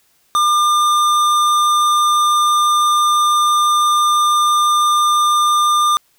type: tone with hard clipping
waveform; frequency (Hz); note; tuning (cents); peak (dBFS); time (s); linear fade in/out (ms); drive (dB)
sine; 1201; D6; +38; -13; 0.35-5.97; 0; 15
effects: white hiss -58 dBFS RMS until 6.18 s